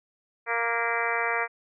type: harmonic tone with a mistuned harmonic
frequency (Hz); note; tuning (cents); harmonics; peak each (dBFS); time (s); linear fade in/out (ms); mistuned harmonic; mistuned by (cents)
233.1; A#3; 0; 2 / 3 / 4 / 5 / 6 / 7 / 8 / 9 / 10; -33 / -33 / -33 / -33 / -33 / -33 / -33 / -33 / -33; 0.46-1.48; 50; 9; -43
effects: none